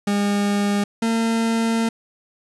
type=tone pair in turn; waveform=40% pulse; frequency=203.1 / 227.4 Hz; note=G#3 / A#3; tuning=-38 / -43 cents; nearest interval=major second; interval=195 cents; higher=second; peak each=-17 dBFS; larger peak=neither; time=0.07-0.84 / 1.02-1.89 s; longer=second; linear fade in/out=5 ms; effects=resampled to 24000 Hz + 8-bit